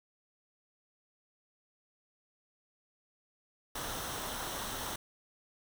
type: noise with comb filter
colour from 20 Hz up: pink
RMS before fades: -39 dBFS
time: 3.75-4.96 s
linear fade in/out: 5 ms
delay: 0.42 ms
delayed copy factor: -0.5
effects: none